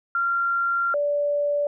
sine tone pair in turn, 1381 / 580.6 Hz, F6 / D5, -20 / -20 cents, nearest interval octave + minor third, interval 1500 cents, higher first, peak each -20 dBFS, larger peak neither, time 0.15-0.94 / 0.94-1.67 s, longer first, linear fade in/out 2 ms, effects none

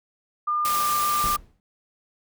sine tone with pitch glide, 1205 to 1191.2 Hz, D6 to D6, +44 to +24 cents, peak -21 dBFS, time 0.47-1.37 s, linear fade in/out 10 ms, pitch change -20 cents, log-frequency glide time 0.67-0.79 s
white noise, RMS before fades -29 dBFS, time 0.65-1.36 s, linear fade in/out 0 ms
brown noise with exponential decay, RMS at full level -28 dBFS, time 1.24-1.6 s, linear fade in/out 1 ms, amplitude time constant 77 ms
effects none

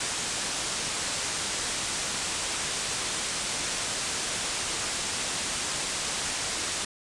white low-pass noise, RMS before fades -31 dBFS, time 0-6.85 s, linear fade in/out 5 ms, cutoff 9300 Hz, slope 48 dB/octave, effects resampled to 24000 Hz

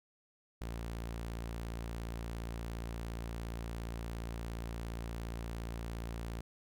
sawtooth tone, 57.2 Hz, A#1, 32 cents flat, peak -35 dBFS, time 0.61-6.41 s, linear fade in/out 5 ms, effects none

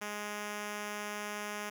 5% pulse tone, 208.1 Hz, G#3, 4 cents sharp, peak -26 dBFS, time 0.01-1.7 s, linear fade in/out 10 ms, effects none

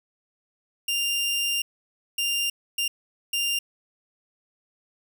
sawtooth tone bursts at uneven times, 2794 Hz, F7, in tune, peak -20 dBFS, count 4, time 0.88-1.62 / 2.18-2.5 / 2.78-2.88 / 3.33-3.59 s, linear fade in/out 5 ms, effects none

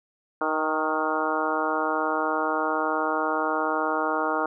harmonic tone with a mistuned harmonic, 156.7 Hz, D#3, 13 cents sharp, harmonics 2 / 3 / 4 / 5 / 6 / 7 / 8 / 9, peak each -31 / -31 / -31 / -31 / -31 / -31 / -31 / -31 dBFS, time 0.41-4.46 s, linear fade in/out 2 ms, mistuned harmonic 6, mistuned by -35 cents, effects none

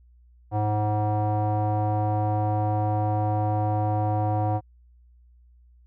square tone with low-pass filter, 105.7 Hz, G#2, 31 cents sharp, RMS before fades -24 dBFS, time 0.51-4.61 s, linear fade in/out 50 ms, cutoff 800 Hz, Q 5.8, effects added 60 Hz sine -52 dBFS peak until 5.86 s

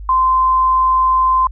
sine tone, 1037 Hz, C6, 16 cents flat, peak -10 dBFS, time 0.09-1.47 s, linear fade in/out 2 ms, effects added 50 Hz sine -27 dBFS peak until 1.51 s

